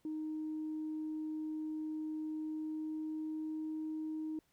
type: tone with pitch glide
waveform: sine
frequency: 310.6 to 312.6 Hz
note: D#4 to D#4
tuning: -3 to +8 cents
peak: -36 dBFS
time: 0.05-4.39 s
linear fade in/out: 2 ms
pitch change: +11 cents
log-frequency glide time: 2.26-3.72 s
effects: tanh soft clip ceiling -33 dBFS + pink hiss -75 dBFS RMS until 4.52 s